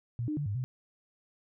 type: tone with pitch steps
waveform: sine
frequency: 118.7 / 303.3 / 145.8 / 101.7 / 127.4 Hz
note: A#2 / D#4 / D3 / G#2 / C3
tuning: +32 / -44 / -12 / -36 / -46 cents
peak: -30 dBFS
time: 0.19-0.64 s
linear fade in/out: 0 ms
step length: 90 ms
effects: none